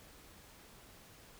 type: silence
effects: pink hiss -58 dBFS RMS until 1.39 s